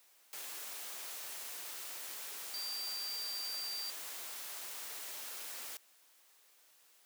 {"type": "tone in noise", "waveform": "sine", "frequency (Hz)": 4699, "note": "D8", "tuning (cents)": 0, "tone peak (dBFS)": -39, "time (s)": [2.54, 3.9], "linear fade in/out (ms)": 0, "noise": "white", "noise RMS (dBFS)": -45, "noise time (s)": [0.33, 5.77], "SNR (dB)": 3, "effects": ["white hiss -66 dBFS RMS until 7.05 s", "high-pass 400 Hz 12 dB/octave"]}